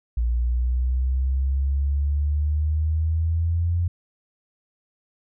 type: exponential sweep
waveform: sine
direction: up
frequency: 58.27 to 87.31 Hz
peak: -19 dBFS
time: 0.17-3.88 s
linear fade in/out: 5 ms
effects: none